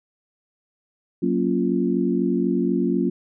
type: chord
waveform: sine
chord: Gb major seventh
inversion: none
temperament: equal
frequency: 185 / 233.1 / 277.2 / 349.2 Hz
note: Gb3 / Bb3 / Db4 / F4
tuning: 0 / 0 / 0 / 0 cents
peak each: -24 dBFS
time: 1.22-3.1 s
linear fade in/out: 10 ms
effects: none